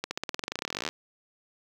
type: accelerating click train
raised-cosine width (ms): 0.2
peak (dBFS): -13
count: 27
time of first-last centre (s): 0.04-0.888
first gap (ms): 70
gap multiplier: 0.93
effects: high-pass 100 Hz 12 dB/octave + 7-bit